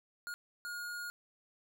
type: tone bursts at uneven times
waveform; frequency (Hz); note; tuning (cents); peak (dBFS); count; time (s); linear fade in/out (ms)
square; 1432; F6; +43; -40; 2; 0.27-0.34 / 0.65-1.1; 0
effects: none